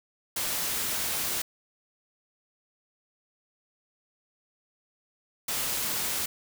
white noise bursts at uneven times, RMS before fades -30 dBFS, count 2, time 0.36-1.42 / 5.48-6.26 s, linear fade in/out 5 ms, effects none

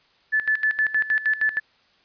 sine tone with tremolo, 1740 Hz, A6, 20 cents flat, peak -17 dBFS, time 0.32-1.6 s, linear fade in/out 20 ms, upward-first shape square, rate 6.4 Hz, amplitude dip 80%, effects white hiss -60 dBFS RMS until 2.04 s + resampled to 11025 Hz

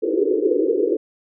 white band-pass noise, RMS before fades -19 dBFS, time 0.02-0.97 s, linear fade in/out 10 ms, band 300 to 490 Hz, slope 96 dB/octave, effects none

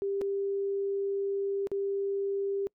sine tone with dropouts, 396.2 Hz, G4, 18 cents sharp, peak -28 dBFS, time 0.02-2.67 s, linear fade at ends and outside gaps 0 ms, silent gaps 0.212-0.216 / 1.671-1.716 s, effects noise-tail reverb RT60 0.1 s tail -26 dB re dry

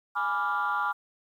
sine chord, G# diminished seventh, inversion none, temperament equal, 830.6 / 987.8 / 1174.7 / 1396.9 Hz, G#5 / B5 / D6 / F6, 0 / 0 / 0 / 0 cents, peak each -31 / -32 / -29 / -29 dBFS, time 0.15-0.93 s, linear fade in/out 20 ms, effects tanh soft clip ceiling -19 dBFS + 10-bit

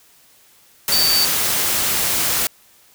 sine tone in noise, 4581 Hz, D8, 44 cents flat, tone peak -15 dBFS, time 0.92-1.25 s, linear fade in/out 2 ms, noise white, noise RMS -19 dBFS, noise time 0.88-2.47 s, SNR +1 dB, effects white hiss -52 dBFS RMS until 2.94 s

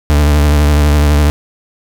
40% pulse tone with vibrato, 73.7 Hz, D2, 7 cents sharp, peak -6 dBFS, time 0.1-1.3 s, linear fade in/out 0 ms, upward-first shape triangle, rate 12 Hz, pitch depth 56 cents each way, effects none

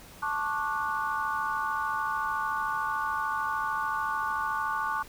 sine chord, D major seventh, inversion second, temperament just, 881 / 1101.2 / 1174.7 / 1468.3 Hz, A5 / C#6 / D6 / F#6, +2 / -12 / 0 / -14 cents, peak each -33 dBFS, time 0.22-5.03 s, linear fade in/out 10 ms, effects pink hiss -50 dBFS RMS until 5.08 s

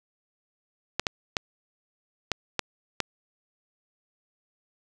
clicks, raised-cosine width 0.2 ms, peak -7 dBFS, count 6, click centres 0.996 / 1.068 / 1.368 / 2.317 / 2.593 / 3.003 s, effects none

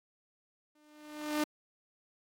sawtooth tone with exponential growth, 300.8 Hz, D4, 42 cents sharp, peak -23 dBFS, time 0.75-1.44 s, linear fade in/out 5 ms, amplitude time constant 150 ms, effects AAC 64 kbps

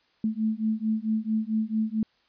sine beating tone pair, 216.6 / 221.1 Hz, A3 / A3, -27 / +9 cents, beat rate 4.5 Hz, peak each -27 dBFS, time 0.24-2.03 s, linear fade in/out 2 ms, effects white hiss -66 dBFS RMS until 2.28 s + resampled to 11025 Hz

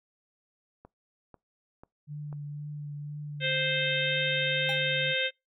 click train, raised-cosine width 1 ms, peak -34 dBFS, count 4, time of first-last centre 0.85-2.328 s, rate 2.03 Hz
sine tone with vibrato, 147 Hz, D3, 2 cents sharp, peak -35 dBFS, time 2.07-5.15 s, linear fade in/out 50 ms, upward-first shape triangle, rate 2 Hz, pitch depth 20 cents each way
harmonic tone, 523.3 Hz, C5, in tune, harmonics 1 / 3 / 4 / 5 / 6 / 7, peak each -33 / -33 / -33 / -33 / -33 / -33 dBFS, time 3.4-5.31 s, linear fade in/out 50 ms
square tone with exponential decay, 804 Hz, G5, 44 cents sharp, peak -34 dBFS, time 4.69-4.85 s, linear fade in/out 0 ms, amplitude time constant 33 ms
effects noise-tail reverb RT60 0.2 s tail -24 dB re dry

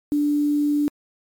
sine tone with quantisation, 293.2 Hz, D4, 3 cents flat, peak -17 dBFS, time 0.12-0.88 s, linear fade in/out 0 ms, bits 7, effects MP3 96 kbps

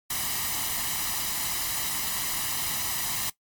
white noise with comb filter, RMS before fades -29 dBFS, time 0.1-3.3 s, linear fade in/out 5 ms, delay 1 ms, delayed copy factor +0.6, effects noise-tail reverb RT60 0.1 s tail -18 dB re dry + MP3 96 kbps

